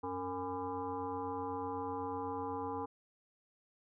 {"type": "tone with frequency modulation", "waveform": "sine", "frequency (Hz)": 641, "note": "E5", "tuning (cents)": -49, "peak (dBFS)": -36, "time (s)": [0.03, 2.86], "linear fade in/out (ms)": 10, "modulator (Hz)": 182, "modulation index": 2.4, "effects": []}